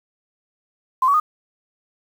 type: tone with pitch steps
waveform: sine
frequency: 1037 / 1130.9 / 1233.2 Hz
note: C6 / C#6 / D#6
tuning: -16 / +34 / -16 cents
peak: -13 dBFS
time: 1.02-1.2 s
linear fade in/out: 5 ms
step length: 60 ms
effects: 7-bit